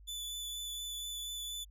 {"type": "tone with vibrato", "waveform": "sawtooth", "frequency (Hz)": 3481, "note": "A7", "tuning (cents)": -19, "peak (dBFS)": -36, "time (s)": [0.07, 1.65], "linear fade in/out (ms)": 20, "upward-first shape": "triangle", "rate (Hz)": 4.2, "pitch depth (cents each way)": 12, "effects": ["added 50 Hz sine -53 dBFS peak until 1.7 s"]}